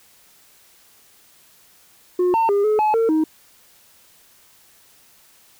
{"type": "tone with pitch steps", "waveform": "sine", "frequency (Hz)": [359.8, 905, 403.8, 427.4, 855, 454.2, 314], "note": ["F#4", "A5", "G#4", "G#4", "A5", "A#4", "D#4"], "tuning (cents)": [-48, 48, -49, 50, -50, -45, 16], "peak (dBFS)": -12, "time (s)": [2.19, 3.24], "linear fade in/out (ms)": 5, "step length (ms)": 150, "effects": ["tanh soft clip ceiling -14 dBFS", "white hiss -53 dBFS RMS until 5.59 s"]}